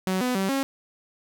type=tone with pitch steps; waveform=sawtooth; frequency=187.3 / 250.5 / 192.7 / 272.1 Hz; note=F#3 / B3 / G3 / C#4; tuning=+21 / +25 / -29 / -32 cents; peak=-19 dBFS; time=0.07-0.63 s; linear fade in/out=0 ms; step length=140 ms; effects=none